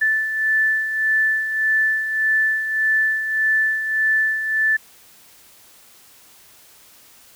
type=beating tone pair; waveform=sine; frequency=1754 / 1755.7 Hz; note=A6 / A6; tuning=-6 / -4 cents; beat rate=1.7 Hz; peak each=-25 / -17 dBFS; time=0.01-4.77 s; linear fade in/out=10 ms; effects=white hiss -49 dBFS RMS until 7.35 s